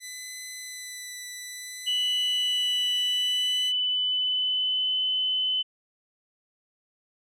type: tone with vibrato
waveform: 10% pulse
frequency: 1998 Hz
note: B6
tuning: 20 cents sharp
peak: -27 dBFS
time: 0-3.73 s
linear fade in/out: 50 ms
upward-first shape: sine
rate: 0.58 Hz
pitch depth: 15 cents each way
type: tone with pitch glide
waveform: sine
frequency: 2960 to 3029 Hz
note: F#7 to F#7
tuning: 0 to +40 cents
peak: -23 dBFS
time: 1.86-5.63 s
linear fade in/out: 20 ms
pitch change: +40 cents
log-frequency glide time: 2.68-5.01 s
effects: low-pass 11000 Hz 12 dB/octave